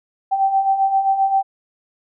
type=beating tone pair; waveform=sine; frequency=772 / 779.6 Hz; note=G5 / G5; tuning=-27 / -10 cents; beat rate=7.6 Hz; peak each=-22 / -15 dBFS; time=0.31-1.43 s; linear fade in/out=20 ms; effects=none